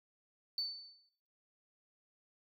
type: tone with exponential decay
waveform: sine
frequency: 4515 Hz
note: C#8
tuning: 31 cents sharp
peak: -31 dBFS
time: 0.58-1.09 s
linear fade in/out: 1 ms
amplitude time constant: 110 ms
effects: noise-tail reverb RT60 0.8 s tail -21 dB re dry + tanh soft clip ceiling -28 dBFS